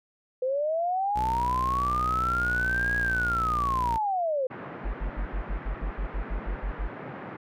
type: linear two-way sweep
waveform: sine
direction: up then down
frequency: 499.7 to 1661.2 to 499.7 Hz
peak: -24 dBFS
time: 0.42-4.47 s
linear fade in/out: 5 ms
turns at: 2.97 s
type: tone with pitch glide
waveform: sawtooth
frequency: 62.1 to 59.26 Hz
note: B1 to A#1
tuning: +10 to +29 cents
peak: -27 dBFS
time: 1.15-3.98 s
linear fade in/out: 20 ms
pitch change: -81 cents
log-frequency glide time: 2.1-3.07 s
type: band-pass noise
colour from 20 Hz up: pink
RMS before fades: -40 dBFS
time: 4.5-7.37 s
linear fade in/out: 10 ms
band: 130 to 1900 Hz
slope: 24 dB/octave
type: tone bursts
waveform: sine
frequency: 46.25 Hz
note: F#1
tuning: in tune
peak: -26 dBFS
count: 13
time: 4.84-6.884 s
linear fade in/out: 20 ms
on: 100 ms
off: 62 ms
effects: none